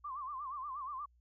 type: tone with vibrato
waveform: sine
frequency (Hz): 1108.7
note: C#6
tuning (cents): 0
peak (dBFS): -39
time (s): 0.04-1.06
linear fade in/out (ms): 10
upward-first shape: sine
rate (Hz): 8.4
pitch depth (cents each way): 140
effects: added 60 Hz sine -65 dBFS peak until 1.2 s